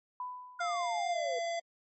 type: tone with exponential decay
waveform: sine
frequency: 997 Hz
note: B5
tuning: 16 cents sharp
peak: -34 dBFS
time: 0.2-1.03 s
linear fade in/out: 2 ms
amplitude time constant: 180 ms
type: exponential sweep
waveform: sine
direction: down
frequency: 1434 to 475.7 Hz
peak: -35 dBFS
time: 0.59-1.39 s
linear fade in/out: 5 ms
type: tone with pitch glide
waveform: square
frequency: 698.5 to 678.6 Hz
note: F5 to F5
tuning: 0 to -50 cents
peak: -33 dBFS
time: 0.6-1.6 s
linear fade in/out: 10 ms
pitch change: -50 cents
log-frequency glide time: 1.11-1.2 s
effects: MP3 32 kbps